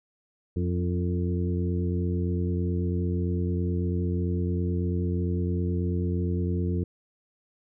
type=harmonic tone with a mistuned harmonic; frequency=89 Hz; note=F2; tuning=33 cents sharp; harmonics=1 / 2 / 3 / 4 / 5; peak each=-26 / -30 / -35 / -34 / -38 dBFS; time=0.56-6.84 s; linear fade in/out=5 ms; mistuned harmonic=4; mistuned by=-29 cents; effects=none